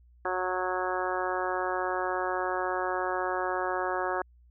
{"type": "harmonic tone", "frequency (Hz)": 183.6, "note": "F#3", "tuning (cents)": -13, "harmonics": [2, 3, 4, 5, 6, 7, 8, 9], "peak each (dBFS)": [-34, -35, -34, -36, -36, -37, -40, -37], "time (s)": [0.25, 4.22], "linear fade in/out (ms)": 2, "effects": ["added 60 Hz sine -55 dBFS peak until 4.5 s"]}